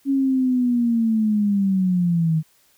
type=linear sweep; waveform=sine; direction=down; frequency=277.2 to 155.56 Hz; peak=-16 dBFS; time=0.05-2.43 s; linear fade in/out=50 ms; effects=white hiss -59 dBFS RMS until 2.77 s